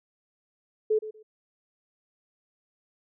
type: tone with echo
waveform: sine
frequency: 432.2 Hz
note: A4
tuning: 31 cents flat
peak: -20 dBFS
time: 0.9-0.99 s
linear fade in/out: 10 ms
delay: 120 ms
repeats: 2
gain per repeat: -14 dB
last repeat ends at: 1.23 s
effects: none